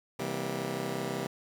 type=chord; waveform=15% pulse; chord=C dominant seventh; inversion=none; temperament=just; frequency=130.81 / 163.52 / 196.22 / 235.5 Hz; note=C3 / E3 / G3 / Bb3; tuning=0 / -14 / +2 / +18 cents; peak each=-32 / -32 / -32 / -33 dBFS; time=0.19-1.27 s; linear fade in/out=5 ms; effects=10-bit